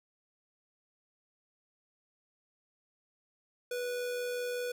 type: tone with amplitude modulation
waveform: square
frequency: 490.8 Hz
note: B4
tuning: 11 cents flat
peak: -33 dBFS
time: 3.71-4.72 s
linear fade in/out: 5 ms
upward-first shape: sine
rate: 85.3 Hz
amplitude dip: 25%
effects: none